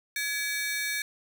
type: ring-modulated tone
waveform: sawtooth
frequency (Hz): 1989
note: B6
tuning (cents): +12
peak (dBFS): -22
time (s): 0.16-1.02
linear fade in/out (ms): 2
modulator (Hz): 303
effects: none